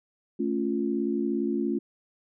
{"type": "chord", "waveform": "sine", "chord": "A augmented", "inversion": "none", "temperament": "equal", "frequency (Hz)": [220, 277.2, 349.2], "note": ["A3", "C#4", "E#4"], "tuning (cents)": [0, 0, 0], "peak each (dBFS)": -29, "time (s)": [0.39, 1.79], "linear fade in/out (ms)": 10, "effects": []}